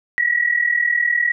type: tone pair together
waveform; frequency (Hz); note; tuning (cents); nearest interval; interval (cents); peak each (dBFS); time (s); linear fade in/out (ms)
sine; 1900 / 1939.9; A#6 / B6; +33 / -32; unison; 35; -18; 0.18-1.32; 0
effects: none